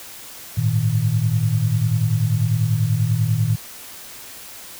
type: chord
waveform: sine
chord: Ab suspended second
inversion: none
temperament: equal with one note detuned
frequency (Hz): 103.83 / 114.01 / 155.56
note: Ab2 / Bb2 / Eb3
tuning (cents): 0 / -38 / 0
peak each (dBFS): -23 / -18 / -22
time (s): 0.57-3.56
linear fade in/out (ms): 10
effects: white hiss -38 dBFS RMS until 4.79 s